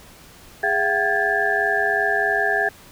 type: tone cluster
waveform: sine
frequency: 412.1 / 676 / 761 / 1631 / 1734 Hz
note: G#4 / E5 / F#5 / G#6 / A6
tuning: -13 / +43 / +48 / -32 / -26 cents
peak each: -26 / -25 / -25 / -22 / -23 dBFS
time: 0.63-2.69 s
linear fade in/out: 5 ms
effects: pink hiss -46 dBFS RMS until 2.91 s